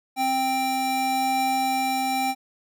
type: tone pair together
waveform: square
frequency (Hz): 262.6 / 787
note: C4 / G5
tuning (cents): +6 / +7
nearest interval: octave + perfect fifth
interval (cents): 1901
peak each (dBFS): -30 / -23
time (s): 0.16-2.35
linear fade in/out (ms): 50
effects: none